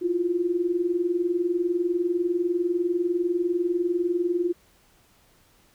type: tone pair together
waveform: sine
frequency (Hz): 334.2 / 354.2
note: E4 / F4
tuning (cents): +24 / +24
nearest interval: minor second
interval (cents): 100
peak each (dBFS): -27 / -23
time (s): 0.01-4.53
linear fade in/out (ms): 20
effects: pink hiss -60 dBFS RMS until 5.74 s